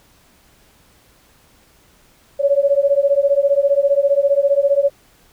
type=beating tone pair; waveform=sine; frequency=554.4 / 569.4 Hz; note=C#5 / C#5; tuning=0 / +46 cents; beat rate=15 Hz; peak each=-15 dBFS; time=2.39-4.9 s; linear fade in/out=20 ms; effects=pink hiss -53 dBFS RMS until 5.32 s